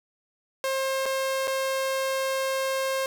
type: tone with dropouts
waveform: sawtooth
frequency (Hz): 533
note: C5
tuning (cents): +32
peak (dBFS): -21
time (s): 0.64-3.06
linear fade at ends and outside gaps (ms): 1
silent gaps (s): 1.057-1.061 / 1.473-1.478
effects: none